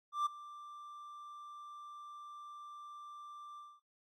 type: tone with ADSR envelope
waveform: triangle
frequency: 1180 Hz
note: D6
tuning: 8 cents sharp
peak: -27 dBFS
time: 0.12-3.82 s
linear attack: 140 ms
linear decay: 12 ms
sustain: -19 dB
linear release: 240 ms
effects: AAC 48 kbps